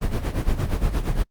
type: noise with tremolo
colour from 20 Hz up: brown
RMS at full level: -19 dBFS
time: 0.01-1.24 s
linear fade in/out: 20 ms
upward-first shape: sine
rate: 8.6 Hz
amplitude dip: 75%
effects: noise-tail reverb RT60 0.1 s tail -26 dB re dry + Opus 24 kbps